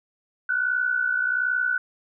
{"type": "tone pair together", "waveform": "sine", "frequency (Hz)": [1437, 1498.3], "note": ["F6", "F#6"], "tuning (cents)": [49, 21], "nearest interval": "minor second", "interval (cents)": 72, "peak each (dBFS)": [-27, -22], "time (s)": [0.49, 1.78], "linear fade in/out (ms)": 5, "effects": []}